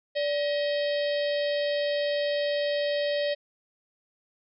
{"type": "harmonic tone with a mistuned harmonic", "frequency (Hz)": 634, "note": "D#5", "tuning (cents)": 32, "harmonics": [1, 3, 4, 5, 6, 7, 8], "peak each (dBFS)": [-25, -36, -42, -38, -40, -41, -45], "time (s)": [0.15, 3.35], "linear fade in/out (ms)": 20, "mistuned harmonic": 1, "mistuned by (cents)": -150, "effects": []}